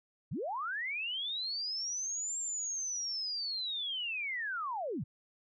sine linear two-way sweep, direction up then down, 91.2 to 7459 to 91.2 Hz, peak -34 dBFS, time 0.31-5.04 s, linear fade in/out 10 ms, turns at 2.38 s, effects none

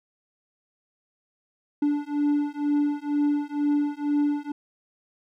triangle beating tone pair, 290.7 / 292.8 Hz, D4 / D4, -18 / -5 cents, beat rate 2.1 Hz, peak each -23 dBFS, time 1.82-4.52 s, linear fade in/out 5 ms, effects none

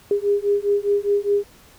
sine beating tone pair, 403.9 / 408.8 Hz, G#4 / G#4, -48 / -27 cents, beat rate 4.9 Hz, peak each -20 dBFS, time 0.11-1.44 s, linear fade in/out 2 ms, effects pink hiss -50 dBFS RMS until 1.78 s

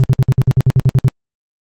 sine tone bursts, 130 Hz, C3, 11 cents flat, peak -4 dBFS, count 12, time 0-1.082 s, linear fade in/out 0 ms, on 37 ms, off 58 ms, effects tanh soft clip ceiling -5 dBFS + Opus 24 kbps

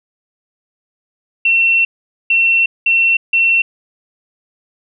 sine tone bursts at uneven times, 2709 Hz, E7, 47 cents sharp, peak -9 dBFS, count 4, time 1.45-1.85 / 2.3-2.66 / 2.86-3.17 / 3.33-3.62 s, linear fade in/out 5 ms, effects none

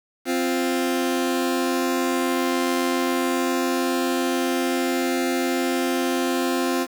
sawtooth tone pair together, 261.8 / 349 Hz, C4 / F4, +1 / -1 cents, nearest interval perfect fourth, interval 498 cents, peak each -19 / -20 dBFS, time 0.25-6.87 s, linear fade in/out 50 ms, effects 7-bit

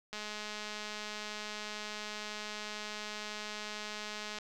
click train, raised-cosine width 0.2 ms, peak -24 dBFS, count 899, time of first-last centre 0.13-4.386 s, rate 211 Hz, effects none

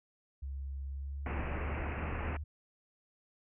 sine tone with pitch glide, 68.3 to 75.35 Hz, C#2 to D2, -25 to +45 cents, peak -37 dBFS, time 0.42-2.44 s, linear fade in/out 10 ms, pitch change +170 cents, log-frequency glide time 0.9-2.01 s
pink low-pass noise, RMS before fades -39 dBFS, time 1.26-2.37 s, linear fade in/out 2 ms, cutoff 2700 Hz, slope 96 dB/octave
effects none

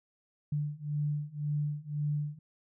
sine beating tone pair, 146.83 / 148.73 Hz, D3 / D3, 0 / +22 cents, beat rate 1.9 Hz, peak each -34 / -33 dBFS, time 0.52-2.39 s, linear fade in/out 5 ms, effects none

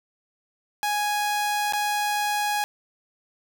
sawtooth tone with dropouts, 830.6 Hz, G#5, in tune, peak -19 dBFS, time 0.83-2.64 s, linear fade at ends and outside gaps 0 ms, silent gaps 1.724-1.734 s, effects none

